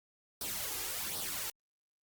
white noise with flanger, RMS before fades -38 dBFS, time 0.41-1.5 s, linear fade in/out 2 ms, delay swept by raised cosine 0.21 to 2.51 ms, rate 1.3 Hz, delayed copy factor +0.65, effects Opus 48 kbps

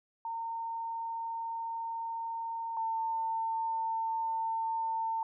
sine tone pair in turn, 914 / 900.9 Hz, A#5 / A5, -34 / +41 cents, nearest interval unison, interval 25 cents, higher first, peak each -34 / -30 dBFS, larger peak second, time 0.25-2.77 / 2.77-5.23 s, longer first, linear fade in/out 2 ms, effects none

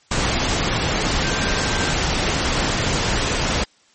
sine tone in noise, 1568 Hz, G6, in tune, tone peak -29 dBFS, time 1.24-1.93 s, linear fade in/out 5 ms, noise pink, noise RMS -20 dBFS, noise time 0.11-3.64 s, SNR -12 dB, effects white hiss -56 dBFS RMS until 3.94 s + MP3 32 kbps

